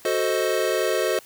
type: chord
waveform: square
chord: F# diminished seventh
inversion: none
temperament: equal with one note detuned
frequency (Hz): 370 / 440 / 523.3 / 626.2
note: F#4 / A4 / C5 / Eb5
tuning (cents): 0 / 0 / 0 / +11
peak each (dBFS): -27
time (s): 0.05-1.19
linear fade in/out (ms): 2
effects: white hiss -49 dBFS RMS until 1.25 s